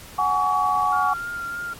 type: chord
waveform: sine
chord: F# suspended second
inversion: none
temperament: equal with one note detuned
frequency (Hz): 740 / 830.6 / 1132.7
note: F#5 / G#5 / C#6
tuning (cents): 0 / 0 / +37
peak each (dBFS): -24 / -24 / -20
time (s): 0.18-1.14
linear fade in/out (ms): 10
type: tone with vibrato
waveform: sine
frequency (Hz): 1396.9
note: F6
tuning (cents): 0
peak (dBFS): -27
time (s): 0.92-1.74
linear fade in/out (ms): 10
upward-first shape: sine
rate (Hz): 3.3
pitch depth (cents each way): 18
effects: pink hiss -42 dBFS RMS until 1.79 s + MP3 64 kbps